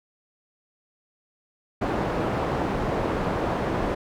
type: low-pass noise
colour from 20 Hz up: white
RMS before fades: -26 dBFS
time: 1.81-3.95 s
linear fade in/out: 10 ms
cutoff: 720 Hz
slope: 12 dB/octave
effects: none